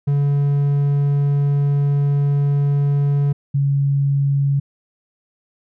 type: tone pair in turn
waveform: triangle / sine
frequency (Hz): 142.4 / 139.71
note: C#3 / C#3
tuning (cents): +47 / +14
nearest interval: unison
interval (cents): 33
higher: first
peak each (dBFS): -12 / -14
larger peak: first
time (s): 0.07-3.33 / 3.54-4.6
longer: first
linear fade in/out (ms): 10
effects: none